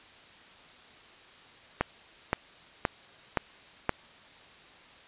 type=click train; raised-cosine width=0.5 ms; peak=-9 dBFS; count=5; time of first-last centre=1.81-3.893 s; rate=1.92 Hz; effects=white hiss -53 dBFS RMS until 5.07 s + resampled to 8000 Hz